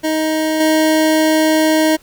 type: tone with level steps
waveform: 25% pulse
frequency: 313.7 Hz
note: D#4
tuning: 14 cents sharp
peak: -11 / -7 dBFS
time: 0.03-1.97 s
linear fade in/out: 20 ms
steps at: 0.6 s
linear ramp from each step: 5 ms
effects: pink hiss -49 dBFS RMS until 2.02 s